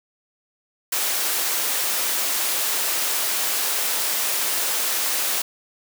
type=high-pass noise; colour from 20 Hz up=white; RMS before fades=-23 dBFS; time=0.92-5.42 s; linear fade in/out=5 ms; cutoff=390 Hz; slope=12 dB/octave; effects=none